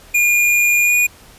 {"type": "tone with pitch glide", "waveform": "square", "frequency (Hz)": [2424, 2452], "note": ["D#7", "D#7"], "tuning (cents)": [-46, -26], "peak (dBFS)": -12, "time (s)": [0.14, 1.07], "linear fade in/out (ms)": 10, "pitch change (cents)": 20, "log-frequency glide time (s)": [0.83, 0.95], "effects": ["pink hiss -44 dBFS RMS until 1.38 s", "resampled to 32000 Hz"]}